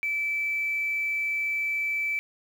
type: tone with quantisation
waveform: sine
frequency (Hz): 2317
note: D7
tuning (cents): -24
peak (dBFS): -25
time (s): 0.03-2.19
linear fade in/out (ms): 0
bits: 8
effects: none